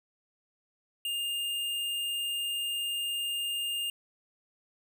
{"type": "tone", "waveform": "square", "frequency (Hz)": 2817, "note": "F7", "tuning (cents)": 14, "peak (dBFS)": -31, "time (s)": [1.05, 3.9], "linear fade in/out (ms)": 2, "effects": []}